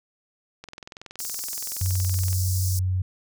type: click train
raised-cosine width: 0.2 ms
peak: -22 dBFS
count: 37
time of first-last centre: 0.64-2.33 s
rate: 21.3 Hz
type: high-pass noise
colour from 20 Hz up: pink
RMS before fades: -32 dBFS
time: 1.19-2.79 s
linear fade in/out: 0 ms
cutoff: 5000 Hz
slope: 48 dB/octave
type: tone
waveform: sine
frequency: 92.5 Hz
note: F#2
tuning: in tune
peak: -21 dBFS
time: 1.81-3.02 s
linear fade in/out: 5 ms
effects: none